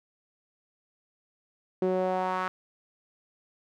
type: tone with band-pass filter sweep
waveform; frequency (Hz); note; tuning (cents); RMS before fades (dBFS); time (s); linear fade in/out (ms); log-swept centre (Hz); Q
sawtooth; 185; F#3; 0; -28; 1.82-2.48; 0; 390 to 1300; 2.5
effects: none